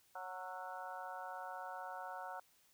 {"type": "harmonic tone with a mistuned harmonic", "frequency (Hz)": 184, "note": "F#3", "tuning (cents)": -9, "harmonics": [3, 4, 5, 6, 7, 8], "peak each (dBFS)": [-53, -48, -49, -56, -52, -53], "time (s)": [0.15, 2.4], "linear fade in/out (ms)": 5, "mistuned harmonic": 7, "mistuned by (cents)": 56, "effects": ["white hiss -71 dBFS RMS until 2.73 s"]}